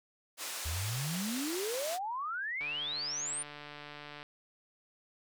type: band-pass noise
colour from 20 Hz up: white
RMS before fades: -40 dBFS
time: 0.37-1.99 s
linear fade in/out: 50 ms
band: 430 to 9700 Hz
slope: 12 dB/octave
type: exponential sweep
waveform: sine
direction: up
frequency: 73 to 9397 Hz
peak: -34 dBFS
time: 0.65-3.43 s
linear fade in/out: 10 ms
type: click train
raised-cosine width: 0.3 ms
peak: -30 dBFS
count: 239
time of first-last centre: 2.61-4.229 s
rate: 147 Hz
effects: none